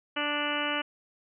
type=harmonic tone; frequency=293.7 Hz; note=D4; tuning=in tune; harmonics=1 / 2 / 3 / 4 / 5 / 6 / 7 / 8 / 9 / 10; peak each=-36 / -36 / -38 / -36 / -35 / -39 / -39 / -38 / -38 / -34 dBFS; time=0.16-0.82 s; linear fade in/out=10 ms; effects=none